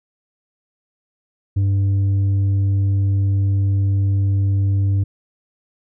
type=tone with tanh clipping; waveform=sine; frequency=98.4 Hz; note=G2; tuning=7 cents sharp; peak=-15 dBFS; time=1.56-5.04 s; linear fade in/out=10 ms; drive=4 dB; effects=none